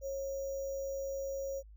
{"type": "tone with sample-and-hold", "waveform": "sine", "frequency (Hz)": 545, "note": "C#5", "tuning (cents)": -29, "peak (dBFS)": -35, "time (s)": [0.01, 1.63], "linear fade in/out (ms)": 50, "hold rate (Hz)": 6300, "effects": ["added 52 Hz sine -51 dBFS peak until 1.76 s"]}